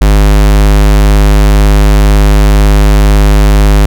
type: tone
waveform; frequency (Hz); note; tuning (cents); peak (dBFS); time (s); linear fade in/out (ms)
square; 51; G#1; -31; -3; 0.01-3.86; 5
effects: none